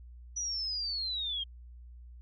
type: linear sweep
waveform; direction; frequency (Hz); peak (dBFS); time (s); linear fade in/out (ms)
sine; down; 5920 to 3171; -32; 0.36-1.44; 10
effects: added 60 Hz sine -47 dBFS peak until 2.21 s